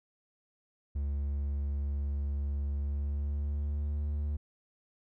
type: tone with pitch glide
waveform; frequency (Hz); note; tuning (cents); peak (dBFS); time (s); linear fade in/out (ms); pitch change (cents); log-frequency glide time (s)
triangle; 70.9 to 73.61; C#2 to D2; +40 to +5; -28; 0.95-4.37; 10; +65; 2.75-4.03
effects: none